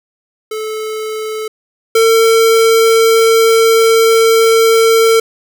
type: tone pair in turn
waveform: square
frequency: 434.6 / 451.6 Hz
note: A4 / A4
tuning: -21 / +45 cents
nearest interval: minor second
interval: 66 cents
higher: second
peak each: -19 / -7 dBFS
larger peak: second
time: 0.51-1.48 / 1.95-5.2 s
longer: second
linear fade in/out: 5 ms
effects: none